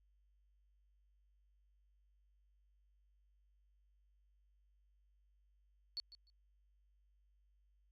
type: tone with echo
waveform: sine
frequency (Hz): 4435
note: C#8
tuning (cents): 0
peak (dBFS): -39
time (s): 5.97-6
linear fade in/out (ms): 0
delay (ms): 150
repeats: 2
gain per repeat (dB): -15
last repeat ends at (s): 6.3
effects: added 50 Hz sine -70 dBFS peak until 7.91 s